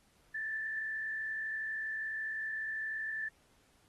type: tone with frequency modulation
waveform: sine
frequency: 1760 Hz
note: A6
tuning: in tune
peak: -35 dBFS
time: 0.34-3.29 s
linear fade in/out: 10 ms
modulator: 52.3 Hz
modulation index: 0.56
effects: pink hiss -69 dBFS RMS until 3.88 s + AAC 32 kbps